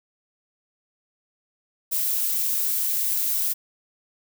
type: noise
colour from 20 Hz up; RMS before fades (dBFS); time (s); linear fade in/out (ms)
violet; -24; 1.91-3.54; 20
effects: none